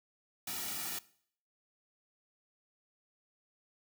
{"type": "noise with comb filter", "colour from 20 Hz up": "white", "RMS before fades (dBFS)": -39, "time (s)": [0.47, 0.99], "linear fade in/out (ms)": 5, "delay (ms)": 1.9, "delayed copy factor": -0.7, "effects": ["noise-tail reverb RT60 0.6 s tail -20 dB re dry"]}